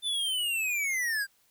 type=linear sweep; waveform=square; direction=down; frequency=3553 to 1568 Hz; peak=-28 dBFS; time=0.02-1.27 s; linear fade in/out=50 ms; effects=white hiss -67 dBFS RMS until 1.5 s